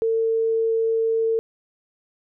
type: tone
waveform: sine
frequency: 450.7 Hz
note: A4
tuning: 42 cents sharp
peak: -18 dBFS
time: 0.02-1.39 s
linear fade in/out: 0 ms
effects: none